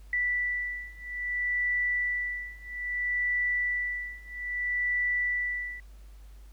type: beating tone pair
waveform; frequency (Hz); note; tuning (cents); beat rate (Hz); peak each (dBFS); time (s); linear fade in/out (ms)
sine; 1968 / 1968.61; B6 / B6; -7 / -6; 0.61; -31 / -30; 0.13-5.8; 2
effects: added 50 Hz sine -46 dBFS peak until 6.52 s + pink hiss -63 dBFS RMS until 6.52 s